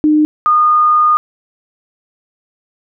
sine tone pair in turn, 304.2 / 1224.2 Hz, D#4 / D#6, -39 / -28 cents, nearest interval 2 octaves, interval 2411 cents, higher second, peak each -7 dBFS, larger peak neither, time 0.04-0.25 / 0.46-1.17 s, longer second, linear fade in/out 0 ms, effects none

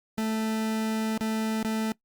40% pulse tone with dropouts, 220 Hz, A3, in tune, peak -25 dBFS, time 0.18-1.92 s, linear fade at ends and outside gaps 0 ms, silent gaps 1.176-1.209 / 1.628-1.648 s, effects noise-tail reverb RT60 0.1 s tail -22 dB re dry + Opus 48 kbps

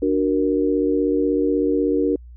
sine chord, D augmented, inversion none, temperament equal, 293.7 / 370 / 466.2 Hz, D4 / F#4 / A#4, 0 / 0 / 0 cents, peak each -20 / -22 / -21 dBFS, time 0.02-2.16 s, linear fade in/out 5 ms, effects added 60 Hz sine -38 dBFS peak until 2.36 s

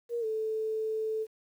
sine tone with pitch glide, 472.4 to 438.2 Hz, A#4 to A4, +23 to -7 cents, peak -29 dBFS, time 0.09-1.27 s, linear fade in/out 50 ms, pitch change -130 cents, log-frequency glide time 0.2-0.25 s, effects 10-bit

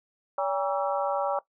harmonic tone with a mistuned harmonic, 190.4 Hz, F#3, 50 cents sharp, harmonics 3 / 4 / 5 / 6 / 7, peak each -28 / -30 / -32 / -34 / -35 dBFS, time 0.38-1.39 s, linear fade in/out 2 ms, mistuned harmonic 4, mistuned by +91 cents, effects noise-tail reverb RT60 0.1 s tail -18 dB re dry

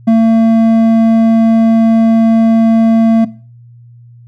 sine tone with hard clipping, 225.6 Hz, A3, 44 cents sharp, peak -6 dBFS, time 0.07-3.25 s, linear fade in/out 10 ms, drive 6 dB, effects noise-tail reverb RT60 0.4 s tail -18 dB re dry + added 119 Hz sine -35 dBFS peak until 4.27 s

